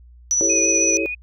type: tone with tremolo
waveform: sine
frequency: 5920 Hz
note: F#8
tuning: in tune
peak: -15 dBFS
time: 0.31-0.97 s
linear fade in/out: 0 ms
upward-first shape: square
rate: 16 Hz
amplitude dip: 25%
type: chord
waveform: sine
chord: A dominant seventh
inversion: second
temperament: equal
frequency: 329.6 / 392 / 440 / 554.4 Hz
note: E4 / G4 / A4 / C#5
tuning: 0 / 0 / 0 / 0 cents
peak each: -24 / -28 / -27 / -27 dBFS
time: 0.41-1.06 s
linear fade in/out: 0 ms
type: tone with vibrato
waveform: sine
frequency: 2489 Hz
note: D#7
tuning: in tune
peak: -24 dBFS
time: 0.49-1.15 s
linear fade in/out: 10 ms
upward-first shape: sine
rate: 6.2 Hz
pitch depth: 27 cents each way
effects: added 60 Hz sine -43 dBFS peak until 1.22 s